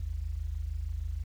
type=tone pair together; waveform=sine; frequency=51.81 / 78.2 Hz; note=G#1 / D#2; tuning=-3 / +9 cents; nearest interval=perfect fifth; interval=712 cents; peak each=-35 / -34 dBFS; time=0-1.24 s; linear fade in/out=5 ms; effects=10-bit